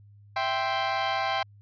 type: chord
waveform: sawtooth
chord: C major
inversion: first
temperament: equal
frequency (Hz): 659.3 / 784 / 1046.5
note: E5 / G5 / C6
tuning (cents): 0 / 0 / 0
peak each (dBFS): -28 / -24 / -27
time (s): 0.36-1.43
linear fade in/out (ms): 5
effects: added 102 Hz sine -50 dBFS peak until 1.61 s + resampled to 11025 Hz